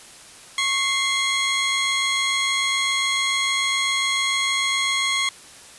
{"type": "tone cluster", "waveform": "35% pulse", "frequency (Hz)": [1098, 2089, 3307], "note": ["C#6", "C7", "G#7"], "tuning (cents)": [-17, -3, -8], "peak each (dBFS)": [-26, -21, -22], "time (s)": [0.58, 5.29], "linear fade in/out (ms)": 2, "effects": ["white hiss -44 dBFS RMS until 5.78 s", "resampled to 24000 Hz"]}